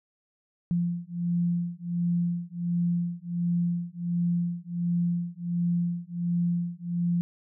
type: beating tone pair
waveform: sine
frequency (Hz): 172.5 / 173.9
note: F3 / F3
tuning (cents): -21 / -7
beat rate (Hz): 1.4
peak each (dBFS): -28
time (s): 0.71-7.21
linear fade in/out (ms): 0
effects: none